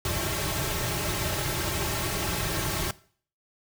pink noise with comb filter, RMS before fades -29 dBFS, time 0.05-2.91 s, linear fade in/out 2 ms, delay 4.1 ms, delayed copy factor -1, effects noise-tail reverb RT60 0.5 s tail -19 dB re dry

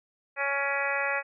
harmonic tone with a mistuned harmonic, 279 Hz, C#4, 11 cents sharp, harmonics 2 / 3 / 4 / 5 / 6 / 7 / 8 / 9, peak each -33 / -35 / -37 / -34 / -33 / -32 / -37 / -35 dBFS, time 0.36-1.23 s, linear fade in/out 50 ms, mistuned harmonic 8, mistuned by +35 cents, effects none

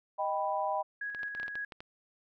sine chord, Eb augmented, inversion none, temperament equal with one note detuned, 622.3 / 786.3 / 987.8 Hz, Eb5 / G5 / B5, 0 / +5 / 0 cents, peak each -34 / -33 / -34 dBFS, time 0.18-0.83 s, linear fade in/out 20 ms
sine tone with tremolo, 1661.2 Hz, G#6, in tune, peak -34 dBFS, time 1.01-1.65 s, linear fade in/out 5 ms, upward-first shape square, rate 5.5 Hz, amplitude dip 35%
clicks, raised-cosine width 0.3 ms, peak -28 dBFS, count 9, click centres 1.148 / 1.232 / 1.35 / 1.399 / 1.431 / 1.481 / 1.555 / 1.722 / 1.805 s
effects none

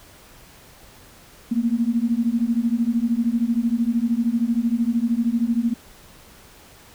sine beating tone pair, 227.1 / 240.1 Hz, A#3 / B3, -45 / -49 cents, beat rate 13 Hz, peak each -21 dBFS, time 1.51-5.74 s, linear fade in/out 10 ms, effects pink hiss -48 dBFS RMS until 6.94 s

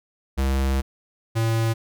square tone pair in turn, 67 / 113.3 Hz, C2 / A#2, +42 / -49 cents, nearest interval major sixth, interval 909 cents, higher second, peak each -20 dBFS, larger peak neither, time 0.37-0.82 / 1.35-1.74 s, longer first, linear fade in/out 20 ms, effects none

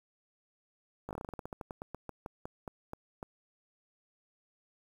slowing click train, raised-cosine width 1 ms, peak -26 dBFS, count 22, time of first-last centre 1.09-3.229 s, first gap 18 ms, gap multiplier 1.15, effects 9-bit

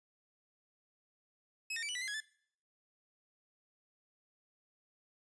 sawtooth tone with pitch steps, 2569 / 1832 / 2313 / 2960 / 1965 / 2066 / 1669 / 1746 Hz, E7 / A#6 / D7 / F#7 / B6 / C7 / G#6 / A6, -45 / -31 / -27 / 0 / -9 / -22 / +8 / -14 cents, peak -34 dBFS, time 1.7-2.204 s, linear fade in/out 5 ms, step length 63 ms, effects noise-tail reverb RT60 0.6 s tail -21 dB re dry + resampled to 22050 Hz

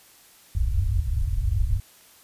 white low-pass noise, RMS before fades -23 dBFS, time 0.55-1.8 s, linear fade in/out 5 ms, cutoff 100 Hz, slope 48 dB/octave, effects white hiss -53 dBFS RMS until 2.23 s + resampled to 32000 Hz

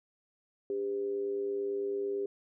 sine tone with amplitude modulation, 400 Hz, G4, 35 cents sharp, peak -28 dBFS, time 0.7-2.26 s, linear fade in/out 2 ms, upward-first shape sine, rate 109 Hz, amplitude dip 55%, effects none

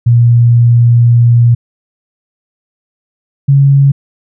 sine tone pair in turn, 118.8 / 138.85 Hz, A#2 / C#3, +33 / +3 cents, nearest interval minor third, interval 270 cents, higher second, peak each -3 dBFS, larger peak neither, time 0.06-1.55 / 3.48-3.92 s, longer first, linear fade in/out 10 ms, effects none

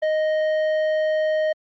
sine tone with tanh clipping, 622 Hz, D#5, 1 cent flat, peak -20 dBFS, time 0.02-1.53 s, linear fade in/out 10 ms, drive 9 dB, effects Opus 32 kbps

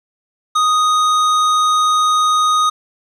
square tone, 1244.5 Hz, D#6, in tune, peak -12 dBFS, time 0.55-2.7 s, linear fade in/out 10 ms, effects low-pass 7000 Hz 12 dB/octave + 8-bit

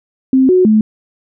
sine tone with pitch steps, 262.6 / 367.4 / 216 Hz, C4 / F#4 / A3, +6 / -12 / -32 cents, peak -6 dBFS, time 0.33-0.81 s, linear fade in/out 2 ms, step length 160 ms, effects none

